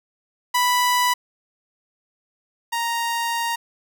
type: tone pair in turn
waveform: sawtooth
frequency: 987.8 / 932.4 Hz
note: B5 / A#5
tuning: 0 / 0 cents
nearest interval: minor second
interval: 100 cents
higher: first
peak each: -13 / -18 dBFS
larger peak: first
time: 0.54-1.14 / 2.72-3.56 s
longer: second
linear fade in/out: 10 ms
effects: none